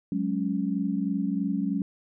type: chord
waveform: sine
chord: F# suspended second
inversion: none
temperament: just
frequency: 185 / 208.1 / 277.5 Hz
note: F#3 / G#3 / C#4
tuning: 0 / +4 / +2 cents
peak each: -29 dBFS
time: 0.12-1.82 s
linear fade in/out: 2 ms
effects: none